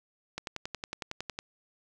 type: click train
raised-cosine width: 0.2 ms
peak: -18 dBFS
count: 12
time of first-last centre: 0.38-1.389 s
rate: 10.9 Hz
effects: none